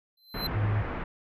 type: tone with exponential growth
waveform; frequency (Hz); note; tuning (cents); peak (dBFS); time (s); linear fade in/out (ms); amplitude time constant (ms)
square; 4081; C8; -44; -28; 0.17-0.47; 5; 65
type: low-pass noise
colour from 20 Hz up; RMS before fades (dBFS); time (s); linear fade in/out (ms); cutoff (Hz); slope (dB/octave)
pink; -34; 0.34-1.04; 5; 2100; 24
type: tone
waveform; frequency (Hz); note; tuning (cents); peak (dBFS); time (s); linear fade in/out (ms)
sine; 105.1; G#2; +21; -24; 0.54-0.83; 20
effects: none